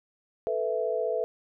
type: chord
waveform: sine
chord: A suspended second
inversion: none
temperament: just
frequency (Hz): 440 / 495 / 660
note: A4 / B4 / E5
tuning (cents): 0 / +4 / +2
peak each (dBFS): -30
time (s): 0.47-1.24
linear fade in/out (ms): 0
effects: none